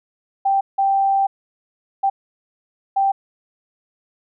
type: tone bursts at uneven times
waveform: sine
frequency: 784 Hz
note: G5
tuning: in tune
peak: -14 dBFS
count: 4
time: 0.45-0.61 / 0.78-1.27 / 2.03-2.1 / 2.96-3.12 s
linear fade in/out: 10 ms
effects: none